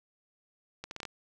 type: accelerating click train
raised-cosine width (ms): 0.2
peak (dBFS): -22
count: 6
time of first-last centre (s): 0.84-1.052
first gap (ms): 71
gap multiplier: 0.74
effects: none

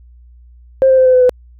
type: tone with pitch steps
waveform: sine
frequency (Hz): 530 / 523.9 / 517.9 / 511.9 / 506.1 / 500.3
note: C5 / C5 / C5 / C5 / B4 / B4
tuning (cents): +22 / +2 / -18 / -38 / +42 / +22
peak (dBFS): -5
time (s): 0.82-1.294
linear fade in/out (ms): 0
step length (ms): 79
effects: tanh soft clip ceiling -1 dBFS + added 60 Hz sine -39 dBFS peak until 1.59 s

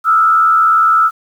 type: tone with frequency modulation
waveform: sine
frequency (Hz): 1318.5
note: E6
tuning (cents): 0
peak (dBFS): -7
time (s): 0.04-1.11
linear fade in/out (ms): 50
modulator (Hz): 81.1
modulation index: 0.68
effects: 7-bit

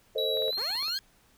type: chord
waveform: sine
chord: A diminished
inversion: none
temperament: equal with one note detuned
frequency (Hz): 444.6 / 523.3 / 622.3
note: A4 / C5 / Eb5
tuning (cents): +18 / 0 / 0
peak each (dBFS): -31 / -32 / -34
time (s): 0.15-0.51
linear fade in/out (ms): 10
type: tone with pitch glide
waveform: triangle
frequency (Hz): 3899 to 4252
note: B7 to C8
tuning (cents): -23 to +27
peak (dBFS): -28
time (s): 0.18-0.98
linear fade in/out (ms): 2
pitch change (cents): +150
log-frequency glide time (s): 0.49-0.58
type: clicks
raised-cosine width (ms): 0.5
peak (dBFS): -32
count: 10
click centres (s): 0.372 / 0.422 / 0.481 / 0.53 / 0.575 / 0.617 / 0.704 / 0.754 / 0.827 / 0.882
type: linear sweep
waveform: 15% pulse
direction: up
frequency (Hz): 370 to 1657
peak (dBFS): -31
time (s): 0.58-0.99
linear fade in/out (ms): 0
effects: pink hiss -63 dBFS RMS until 1.37 s

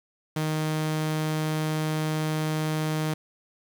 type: tone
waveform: sawtooth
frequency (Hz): 155.56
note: D#3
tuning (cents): 0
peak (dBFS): -21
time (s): 0.36-3.14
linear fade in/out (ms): 5
effects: 8-bit

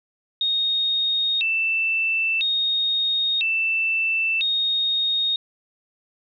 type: tone with vibrato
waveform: sine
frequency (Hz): 3145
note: G7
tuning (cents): +5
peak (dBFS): -19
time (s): 0.41-5.36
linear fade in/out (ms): 2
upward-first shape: square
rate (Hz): 0.5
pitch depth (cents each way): 290
effects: none

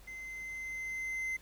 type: tone with level ramp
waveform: triangle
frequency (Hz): 2066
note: C7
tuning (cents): -22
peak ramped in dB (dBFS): -41 to -31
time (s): 0.07-1.37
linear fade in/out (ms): 10
effects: added 50 Hz sine -56 dBFS peak until 1.41 s + pink hiss -60 dBFS RMS until 1.41 s

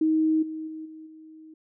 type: tone with level steps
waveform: sine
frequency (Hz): 315.3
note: D#4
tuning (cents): +23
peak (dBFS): -19 / -31 / -34 / -40 / -44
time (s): 0.01-1.54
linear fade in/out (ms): 5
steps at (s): 0.42 / 0.67 / 0.85 / 1.06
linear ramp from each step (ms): 10
effects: none

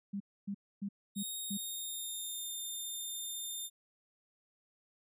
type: tone bursts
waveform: sine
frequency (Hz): 200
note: G3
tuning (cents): +35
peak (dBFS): -35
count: 5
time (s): 0.13-1.575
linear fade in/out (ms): 10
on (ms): 73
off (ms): 270
type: tone with pitch glide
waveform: 10% pulse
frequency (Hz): 3729 to 3614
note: A#7 to A7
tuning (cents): 0 to +46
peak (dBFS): -32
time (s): 1.15-3.7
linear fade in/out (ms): 50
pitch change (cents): -54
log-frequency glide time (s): 1.4-2.53
effects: none

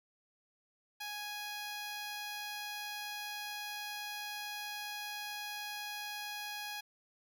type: tone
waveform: 10% pulse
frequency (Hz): 830.6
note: G#5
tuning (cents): 0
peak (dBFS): -32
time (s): 1-6.81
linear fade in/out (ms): 10
effects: none

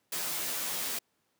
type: noise with comb filter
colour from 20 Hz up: white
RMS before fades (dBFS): -34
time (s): 0.12-0.99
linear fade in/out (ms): 5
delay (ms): 12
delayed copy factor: +0.85
effects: pink hiss -75 dBFS RMS until 1.39 s + high-pass 150 Hz 12 dB/octave

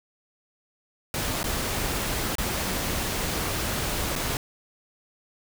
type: noise with dropouts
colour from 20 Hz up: pink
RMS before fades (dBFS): -28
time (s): 1.14-4.37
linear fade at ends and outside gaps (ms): 1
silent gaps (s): 1.431-1.441 / 2.354-2.383 / 4.155-4.161
effects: none

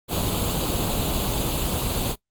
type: noise with comb filter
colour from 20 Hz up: pink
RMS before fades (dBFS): -24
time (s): 0.08-2.16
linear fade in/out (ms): 50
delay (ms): 0.27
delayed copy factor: +0.7
effects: noise-tail reverb RT60 0.1 s tail -19 dB re dry + Opus 32 kbps

